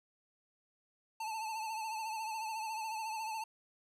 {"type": "tone with vibrato", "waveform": "square", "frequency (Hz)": 880, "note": "A5", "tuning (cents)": 0, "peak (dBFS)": -38, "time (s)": [1.2, 3.44], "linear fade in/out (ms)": 5, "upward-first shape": "triangle", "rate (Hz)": 14, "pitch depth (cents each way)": 65, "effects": ["low-pass 12000 Hz 12 dB/octave", "12-bit"]}